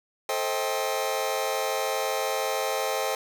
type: chord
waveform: sawtooth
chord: A half-diminished seventh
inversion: none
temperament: just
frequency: 440 / 528 / 633.6 / 792 Hz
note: A4 / C5 / Eb5 / G5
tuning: 0 / +16 / +31 / +18 cents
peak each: -28 / -26 / -28 / -27 dBFS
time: 0.29-3.15 s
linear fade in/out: 2 ms
effects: 8-bit